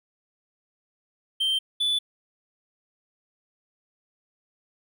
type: tone pair in turn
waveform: triangle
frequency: 3136 / 3475 Hz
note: G7 / A7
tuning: 0 / -22 cents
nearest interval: major second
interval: 178 cents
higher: second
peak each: -20 / -20 dBFS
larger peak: neither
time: 1.4-1.59 / 1.8-1.99 s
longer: neither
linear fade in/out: 10 ms
effects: none